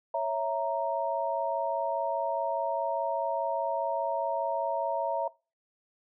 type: chord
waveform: sine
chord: A# diminished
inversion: first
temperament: equal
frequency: 554.4 / 659.3 / 932.3 Hz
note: C#5 / E5 / A#5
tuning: 0 / 0 / 0 cents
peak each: -33 / -30 / -31 dBFS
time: 0.14-5.28 s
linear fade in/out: 5 ms
effects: noise-tail reverb RT60 0.3 s tail -22 dB re dry